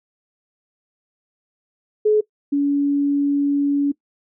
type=tone pair in turn; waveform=sine; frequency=425.7 / 284.1 Hz; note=G#4 / C#4; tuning=+43 / +43 cents; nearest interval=perfect fifth; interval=700 cents; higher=first; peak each=-12 / -15 dBFS; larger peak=first; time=2.05-2.21 / 2.52-3.92 s; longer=second; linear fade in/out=10 ms; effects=noise-tail reverb RT60 0.1 s tail -21 dB re dry